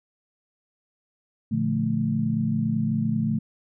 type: chord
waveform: sine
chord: Bb major seventh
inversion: none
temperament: equal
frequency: 116.54 / 146.83 / 174.61 / 220 Hz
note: Bb2 / D3 / F3 / A3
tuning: 0 / 0 / 0 / 0 cents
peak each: -29 / -28 / -30 / -24 dBFS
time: 1.51-3.39 s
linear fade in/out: 10 ms
effects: none